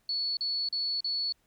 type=tone bursts; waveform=sine; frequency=4418 Hz; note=C#8; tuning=7 cents flat; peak=-28 dBFS; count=4; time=0.09-1.324 s; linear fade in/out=2 ms; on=280 ms; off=38 ms; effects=pink hiss -71 dBFS RMS until 1.46 s